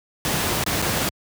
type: noise with dropouts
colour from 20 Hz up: pink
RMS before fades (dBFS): -22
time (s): 0.25-1.09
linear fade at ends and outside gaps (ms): 1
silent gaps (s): 0.639-0.663 / 0.818-0.823
effects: high-pass 80 Hz 12 dB/octave